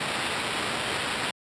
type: noise with sample-and-hold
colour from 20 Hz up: violet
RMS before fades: -29 dBFS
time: 0-1.31 s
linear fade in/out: 5 ms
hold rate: 6300 Hz
effects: high-pass 100 Hz 12 dB/octave + resampled to 22050 Hz